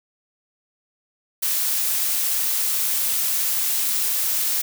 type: noise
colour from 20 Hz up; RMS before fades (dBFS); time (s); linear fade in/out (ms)
blue; -22; 1.42-4.62; 10
effects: none